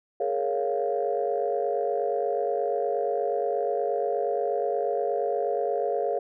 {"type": "chord", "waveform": "sine", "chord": "Bb minor seventh", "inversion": "third", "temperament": "equal with one note detuned", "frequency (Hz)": [415.3, 463.7, 554.4, 698.5], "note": ["Ab4", "Bb4", "Db5", "F5"], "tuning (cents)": [0, -9, 0, 0], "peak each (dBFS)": -29, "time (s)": [0.2, 6.19], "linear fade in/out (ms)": 5, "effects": ["tanh soft clip ceiling -14 dBFS"]}